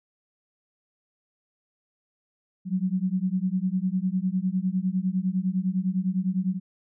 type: beating tone pair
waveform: sine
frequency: 181.2 / 191.1 Hz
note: F#3 / G3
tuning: -36 / -44 cents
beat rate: 9.9 Hz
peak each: -26 dBFS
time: 2.65-6.6 s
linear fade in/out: 50 ms
effects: none